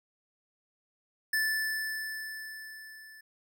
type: tone with level ramp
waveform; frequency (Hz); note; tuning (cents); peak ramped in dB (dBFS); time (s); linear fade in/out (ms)
square; 1752; A6; -8; -26 to -50; 1.33-3.21; 5
effects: none